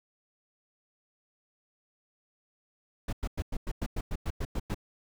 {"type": "noise bursts", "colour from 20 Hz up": "brown", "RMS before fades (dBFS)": -31, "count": 12, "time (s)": [3.08, 4.745], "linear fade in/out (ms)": 5, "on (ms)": 48, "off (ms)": 99, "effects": []}